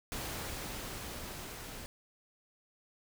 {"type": "noise with level ramp", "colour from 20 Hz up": "pink", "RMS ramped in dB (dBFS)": [-39, -46], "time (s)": [0.12, 1.86], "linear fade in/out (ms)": 0, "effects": []}